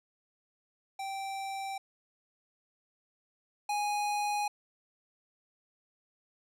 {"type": "tone pair in turn", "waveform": "square", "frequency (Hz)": [780, 828.1], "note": ["G5", "G#5"], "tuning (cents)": [-9, -5], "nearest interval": "minor second", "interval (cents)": 104, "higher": "second", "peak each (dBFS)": [-36, -30], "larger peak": "second", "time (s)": [[0.99, 1.78], [3.69, 4.48]], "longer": "neither", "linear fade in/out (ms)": 5, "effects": ["low-pass 11000 Hz 12 dB/octave"]}